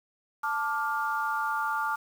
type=chord; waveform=sine; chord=D minor; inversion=second; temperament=just; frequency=881 / 1174.7 / 1409.6 Hz; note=A5 / D6 / F6; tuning=+2 / 0 / +16 cents; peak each=-31 dBFS; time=0.43-1.96 s; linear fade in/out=10 ms; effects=8-bit